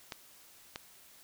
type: clicks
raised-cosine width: 0.2 ms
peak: -21 dBFS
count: 2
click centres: 0.122 / 0.759 s
effects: white hiss -58 dBFS RMS until 1.23 s